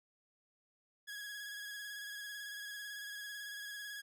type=tone with vibrato; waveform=sawtooth; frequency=1663 Hz; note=G#6; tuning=2 cents sharp; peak=-40 dBFS; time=1.07-4.02 s; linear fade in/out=20 ms; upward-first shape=square; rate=18 Hz; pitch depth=23 cents each way; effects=none